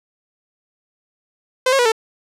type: tone with pitch steps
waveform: sawtooth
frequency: 513 / 543 / 486 / 445.5 Hz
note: C5 / C#5 / B4 / A4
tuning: -34 / -36 / -28 / +22 cents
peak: -9 dBFS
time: 1.66-1.92 s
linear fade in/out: 5 ms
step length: 65 ms
effects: low-pass 9000 Hz 12 dB/octave